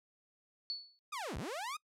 sine tone with exponential decay, 4435 Hz, C#8, in tune, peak -33 dBFS, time 0.7-0.99 s, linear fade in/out 0 ms, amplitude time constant 63 ms
sawtooth linear two-way sweep, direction down then up, 1275 to 41.33 to 1275 Hz, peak -35 dBFS, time 1.12-1.77 s, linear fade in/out 10 ms, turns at 1.37 s
effects noise-tail reverb RT60 0.1 s tail -23 dB re dry + low-pass 11000 Hz 12 dB/octave

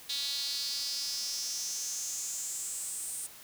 sawtooth tone with high-pass filter sweep, 281 Hz, C#4, 24 cents sharp, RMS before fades -36 dBFS, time 0.09-3.27 s, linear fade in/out 10 ms, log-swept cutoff 3900 to 9000 Hz, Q 5.3, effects white hiss -51 dBFS RMS until 3.43 s

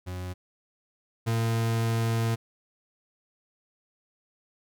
40% pulse tone pair in turn, 91 / 114.06 Hz, F#2 / A#2, -28 / -37 cents, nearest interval major third, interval 391 cents, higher second, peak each -32 / -23 dBFS, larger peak second, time 0.06-0.34 / 1.26-2.36 s, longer second, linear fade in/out 20 ms, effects none

